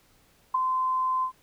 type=tone with ADSR envelope; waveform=sine; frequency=1032 Hz; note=C6; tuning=24 cents flat; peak=-17 dBFS; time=0.54-1.32 s; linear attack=10 ms; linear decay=6 ms; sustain=-6 dB; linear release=88 ms; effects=pink hiss -62 dBFS RMS until 1.42 s